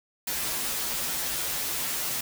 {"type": "noise with comb filter", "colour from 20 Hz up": "white", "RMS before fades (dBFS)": -30, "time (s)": [0.27, 2.21], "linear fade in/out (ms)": 5, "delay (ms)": 10, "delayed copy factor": -0.95, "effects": []}